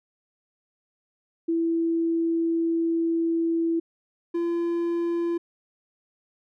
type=tone pair in turn; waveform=sine / triangle; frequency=331.6 / 340.7 Hz; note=E4 / F4; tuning=+10 / -43 cents; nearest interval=unison; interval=47 cents; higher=second; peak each=-21 dBFS; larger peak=neither; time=1.48-3.8 / 4.34-5.38 s; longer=first; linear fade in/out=10 ms; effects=none